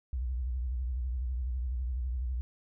sine tone with vibrato, 62.4 Hz, B1, 19 cents sharp, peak -30 dBFS, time 0.13-2.41 s, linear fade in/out 0 ms, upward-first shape sine, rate 12 Hz, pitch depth 130 cents each way, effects none

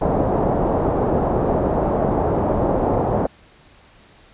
white low-pass noise, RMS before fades -19 dBFS, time 0.01-3.27 s, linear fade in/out 10 ms, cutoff 760 Hz, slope 24 dB/octave, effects pink hiss -50 dBFS RMS until 4.33 s + resampled to 8000 Hz

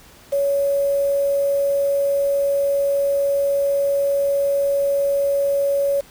sine tone with quantisation, 560 Hz, C#5, 18 cents sharp, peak -16 dBFS, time 0.32-6.01 s, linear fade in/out 10 ms, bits 6, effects pink hiss -47 dBFS RMS until 6.1 s

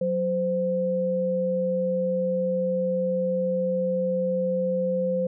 sine tone pair together, 183.74 / 517 Hz, F#3 / C5, -12 / -21 cents, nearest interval octave + tritone, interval 1791 cents, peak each -28 / -23 dBFS, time 0.01-5.27 s, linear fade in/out 5 ms, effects none

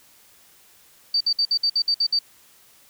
sine tone bursts, 4618 Hz, D8, 30 cents flat, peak -17 dBFS, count 9, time 1.14-2.19 s, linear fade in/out 5 ms, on 66 ms, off 57 ms, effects white hiss -54 dBFS RMS until 2.89 s

